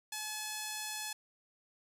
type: tone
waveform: 5% pulse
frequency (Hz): 856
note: A5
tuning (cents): -48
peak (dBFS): -26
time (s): 0.12-1.13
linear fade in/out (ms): 5
effects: none